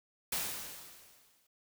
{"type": "noise with exponential decay", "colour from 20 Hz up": "white", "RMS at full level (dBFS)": -33, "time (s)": [0.32, 1.47], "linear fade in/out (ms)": 5, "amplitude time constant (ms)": 250, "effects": []}